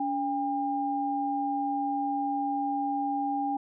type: tone pair together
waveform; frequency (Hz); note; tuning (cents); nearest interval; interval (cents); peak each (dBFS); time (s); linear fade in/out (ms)
sine; 284.5 / 803.1; C#4 / G5; +45 / +42; octave + tritone; 1797; -31 / -28; 0-3.57; 5
effects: none